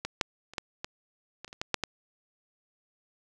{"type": "clicks", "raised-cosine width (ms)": 0.2, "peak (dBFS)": [-15, -7, -29, -13, -17, -23, -30, -27, -14, -7, -12], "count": 11, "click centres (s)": [0.05, 0.212, 0.536, 0.582, 0.845, 1.446, 1.479, 1.529, 1.615, 1.743, 1.837], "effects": []}